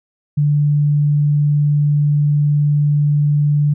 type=tone; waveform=sine; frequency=146.83 Hz; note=D3; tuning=in tune; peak=-11 dBFS; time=0.37-3.74 s; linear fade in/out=10 ms; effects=none